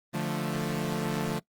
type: chord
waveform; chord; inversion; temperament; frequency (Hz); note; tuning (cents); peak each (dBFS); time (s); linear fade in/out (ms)
sawtooth; D minor; none; equal; 146.83 / 174.61 / 220; D3 / F3 / A3; 0 / 0 / 0; -29; 0.13-1.4; 20
effects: noise-tail reverb RT60 0.1 s tail -21 dB re dry + Opus 24 kbps